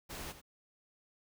pink noise with echo, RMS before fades -44 dBFS, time 0.09-0.33 s, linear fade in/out 20 ms, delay 86 ms, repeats 1, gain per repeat -11 dB, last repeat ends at 0.416 s, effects none

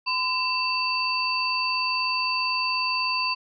sine tone cluster, 1017 / 2678 / 4597 Hz, C6 / E7 / D8, -50 / +27 / -38 cents, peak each -27 dBFS, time 0.06-3.35 s, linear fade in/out 20 ms, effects none

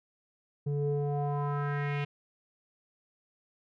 square tone with low-pass filter sweep, 144.2 Hz, D3, 31 cents flat, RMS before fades -31 dBFS, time 0.66-2.05 s, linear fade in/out 10 ms, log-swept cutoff 310 to 2700 Hz, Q 3.3, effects none

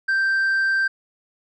triangle tone with tanh clipping, 1568 Hz, G6, in tune, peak -18 dBFS, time 0.08-0.88 s, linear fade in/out 10 ms, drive 7 dB, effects none

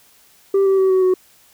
sine tone with pitch steps, 392 / 386.4 / 380.8 / 375.4 / 370 Hz, G4 / G4 / F#4 / F#4 / F#4, 0 / -25 / +50 / +25 / 0 cents, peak -9 dBFS, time 0.54-1.14 s, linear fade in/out 5 ms, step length 120 ms, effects tanh soft clip ceiling -11 dBFS + white hiss -52 dBFS RMS until 1.53 s

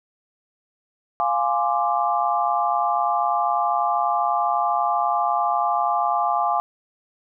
sine chord, D half-diminished seventh, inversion first, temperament equal, 698.5 / 830.6 / 1046.5 / 1174.7 Hz, F5 / Ab5 / C6 / D6, 0 / 0 / 0 / 0 cents, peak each -23 / -23 / -27 / -24 dBFS, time 1.2-6.6 s, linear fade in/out 0 ms, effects none

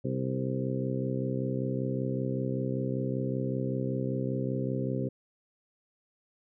harmonic tone with a mistuned harmonic, 65.2 Hz, C2, 5 cents flat, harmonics 2 / 3 / 4 / 5 / 6 / 7 / 8, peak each -32 / -36 / -35 / -41 / -37 / -43 / -38 dBFS, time 0.04-5.09 s, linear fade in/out 10 ms, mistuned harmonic 7, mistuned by +17 cents, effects none

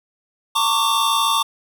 square tone cluster, 908 / 1106 / 1166 / 3591 Hz, A#5 / C#6 / D6 / A7, -46 / -4 / -13 / +35 cents, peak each -23 / -22 / -22 / -23 dBFS, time 0.55-1.43 s, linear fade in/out 10 ms, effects none

